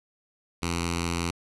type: tone with notch filter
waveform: 5% pulse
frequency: 85.3 Hz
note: F2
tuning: 40 cents flat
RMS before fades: -29 dBFS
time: 0.62-1.31 s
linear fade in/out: 10 ms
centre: 620 Hz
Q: 0.66
effects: resampled to 24000 Hz + 8-bit